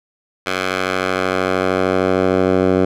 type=tone with band-pass filter sweep; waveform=10% pulse; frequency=93.1 Hz; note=F#2; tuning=11 cents sharp; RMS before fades=-17 dBFS; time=0.46-2.85 s; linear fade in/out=5 ms; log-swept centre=2100 to 390 Hz; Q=0.7; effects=none